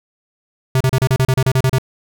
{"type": "tone bursts", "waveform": "square", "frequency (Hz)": 130.81, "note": "C3", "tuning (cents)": 0, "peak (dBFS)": -12, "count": 12, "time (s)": [0.75, 1.784], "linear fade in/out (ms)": 2, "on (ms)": 55, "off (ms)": 34, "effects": []}